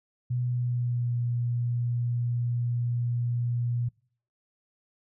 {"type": "tone with pitch glide", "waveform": "sine", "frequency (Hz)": [123.47, 120.23], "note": ["B2", "B2"], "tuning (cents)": [0, -46], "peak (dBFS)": -25, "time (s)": [0.3, 3.89], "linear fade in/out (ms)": 10, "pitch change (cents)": -46, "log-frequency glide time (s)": [0.42, 1.17], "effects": ["noise-tail reverb RT60 0.5 s tail -25 dB re dry"]}